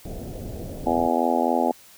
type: low-pass noise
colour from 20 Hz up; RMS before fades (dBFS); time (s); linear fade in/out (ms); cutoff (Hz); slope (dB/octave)
pink; -34; 0.05-1.08; 5; 700; 48
type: harmonic tone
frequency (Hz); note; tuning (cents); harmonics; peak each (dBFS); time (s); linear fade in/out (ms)
83.7; E2; +27; 3 / 4 / 5 / 6 / 7 / 8 / 9 / 10; -25 / -28 / -30 / -29 / -28 / -28 / -26 / -26; 0.86-1.72; 10
effects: white hiss -50 dBFS RMS until 1.97 s